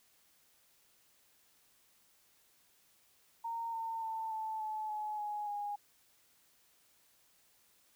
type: tone with pitch steps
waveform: sine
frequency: 921 / 906.2 / 891.7 / 877.4 / 863.3 / 849.5 / 835.8 / 822.4 Hz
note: A#5 / A#5 / A5 / A5 / A5 / G#5 / G#5 / G#5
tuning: -21 / -49 / +23 / -5 / -33 / +39 / +11 / -17 cents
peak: -36 dBFS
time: 3.44-5.76 s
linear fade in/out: 10 ms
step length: 290 ms
effects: white hiss -69 dBFS RMS until 7.95 s